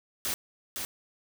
white noise with echo, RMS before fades -31 dBFS, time 0.25-0.34 s, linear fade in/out 0 ms, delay 510 ms, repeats 1, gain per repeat -4 dB, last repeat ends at 0.85 s, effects none

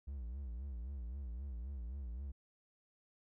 triangle tone with vibrato, 63.6 Hz, C2, 48 cents flat, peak -39 dBFS, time 0.07-2.32 s, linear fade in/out 10 ms, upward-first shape sine, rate 3.8 Hz, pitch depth 190 cents each way, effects none

